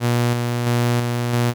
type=tone with tremolo; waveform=sawtooth; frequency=120.2 Hz; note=B2; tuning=46 cents flat; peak=-12 dBFS; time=0-1.54 s; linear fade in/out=50 ms; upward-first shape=square; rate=1.5 Hz; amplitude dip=35%; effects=none